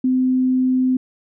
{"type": "tone", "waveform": "sine", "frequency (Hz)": 256.7, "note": "C4", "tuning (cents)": -33, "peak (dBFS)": -14, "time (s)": [0.04, 0.97], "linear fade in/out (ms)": 5, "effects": []}